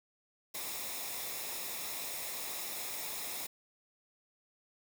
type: noise with comb filter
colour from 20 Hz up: white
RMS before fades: -40 dBFS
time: 0.54-3.47 s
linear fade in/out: 10 ms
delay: 0.66 ms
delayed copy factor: -0.55
effects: none